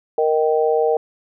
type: chord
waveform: sine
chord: Eb major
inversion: second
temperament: just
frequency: 466.7 / 622.3 / 777.8 Hz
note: Bb4 / Eb5 / G5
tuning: +2 / 0 / -14 cents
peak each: -16 / -21 / -22 dBFS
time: 0.18-0.97 s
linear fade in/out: 2 ms
effects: none